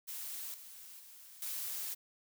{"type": "noise with level steps", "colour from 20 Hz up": "blue", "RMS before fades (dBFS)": [-43, -52, -55, -40], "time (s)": [0.07, 1.95], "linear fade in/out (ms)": 20, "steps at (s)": [0.54, 0.99, 1.42], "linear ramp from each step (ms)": 2, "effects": []}